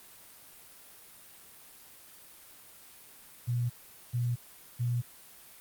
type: tone bursts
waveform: sine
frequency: 121.1 Hz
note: B2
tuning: 34 cents flat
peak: -27 dBFS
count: 3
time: 3.47-5.02 s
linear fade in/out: 20 ms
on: 230 ms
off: 430 ms
effects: white hiss -53 dBFS RMS until 5.6 s + Opus 32 kbps